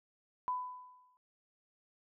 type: tone with exponential decay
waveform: sine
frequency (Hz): 1000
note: B5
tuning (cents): +21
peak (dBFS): -30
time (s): 0.48-1.17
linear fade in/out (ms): 0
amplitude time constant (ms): 150
effects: none